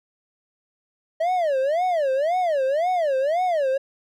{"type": "tone with vibrato", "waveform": "triangle", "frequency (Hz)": 622.3, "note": "D#5", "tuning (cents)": 0, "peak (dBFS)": -17, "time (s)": [1.2, 3.78], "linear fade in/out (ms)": 10, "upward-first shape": "sine", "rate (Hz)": 1.9, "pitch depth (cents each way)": 300, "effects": []}